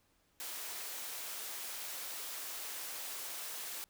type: high-pass noise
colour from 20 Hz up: white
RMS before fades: -43 dBFS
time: 0.4-3.84 s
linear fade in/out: 0 ms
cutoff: 410 Hz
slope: 12 dB/octave
effects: pink hiss -73 dBFS RMS until 3.89 s